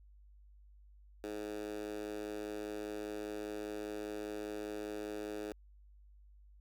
10% pulse tone with high-pass filter, 105 Hz, G#2, 19 cents sharp, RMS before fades -42 dBFS, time 1.24-5.52 s, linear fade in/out 0 ms, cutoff 360 Hz, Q 3.3, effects added 50 Hz sine -57 dBFS peak until 6.6 s

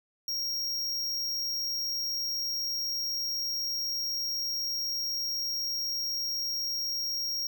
square tone, 5588 Hz, F8, in tune, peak -30 dBFS, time 0.28-7.47 s, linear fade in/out 2 ms, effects none

